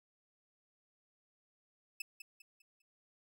sawtooth tone with echo, 2615 Hz, E7, 15 cents flat, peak -34 dBFS, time 2-2.02 s, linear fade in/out 5 ms, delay 200 ms, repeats 4, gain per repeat -9 dB, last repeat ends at 2.82 s, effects none

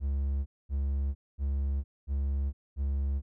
triangle tone bursts, 69.3 Hz, C#2, in tune, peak -25 dBFS, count 5, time 0-3.22 s, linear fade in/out 50 ms, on 460 ms, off 230 ms, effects none

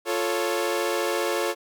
sawtooth chord, F augmented, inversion none, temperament equal, 349.2 / 440 / 554.4 Hz, F4 / A4 / C#5, 0 / 0 / 0 cents, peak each -24 dBFS, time 0.05-1.55 s, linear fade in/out 50 ms, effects none

